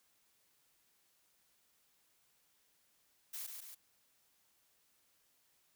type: noise with echo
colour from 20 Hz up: blue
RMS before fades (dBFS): -44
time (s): 3.33-3.47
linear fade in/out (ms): 10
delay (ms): 140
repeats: 2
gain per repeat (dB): -4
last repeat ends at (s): 3.75
effects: white hiss -74 dBFS RMS until 5.75 s